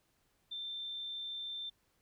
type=tone; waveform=sine; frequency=3567 Hz; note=A7; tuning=23 cents sharp; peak=-39 dBFS; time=0.51-1.7 s; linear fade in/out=10 ms; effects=pink hiss -75 dBFS RMS until 2.01 s